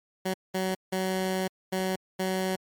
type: tone bursts at uneven times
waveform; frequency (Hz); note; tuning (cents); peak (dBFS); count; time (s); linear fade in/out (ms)
15% pulse; 187.7; F#3; +25; -20; 5; 0.25-0.34 / 0.54-0.75 / 0.92-1.48 / 1.72-1.96 / 2.19-2.56; 10
effects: MP3 96 kbps